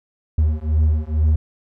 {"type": "beating tone pair", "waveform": "triangle", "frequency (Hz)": [76.2, 78.4], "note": ["D#2", "D#2"], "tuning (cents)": [-36, 14], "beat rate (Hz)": 2.2, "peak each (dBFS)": -16, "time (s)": [0.38, 1.36], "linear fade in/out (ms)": 5, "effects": []}